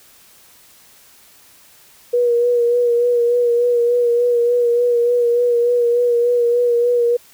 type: tone with vibrato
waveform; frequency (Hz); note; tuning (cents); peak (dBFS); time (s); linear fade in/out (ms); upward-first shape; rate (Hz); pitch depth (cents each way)
sine; 479.8; A#4; +50; -12; 2.13-7.17; 10; sine; 3.4; 28
effects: white hiss -48 dBFS RMS until 7.33 s